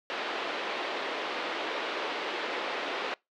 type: band-pass noise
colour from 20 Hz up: pink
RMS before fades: -34 dBFS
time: 0.1-3.14 s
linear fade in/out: 0 ms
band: 350 to 3700 Hz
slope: 24 dB/octave
effects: noise-tail reverb RT60 0.2 s tail -25 dB re dry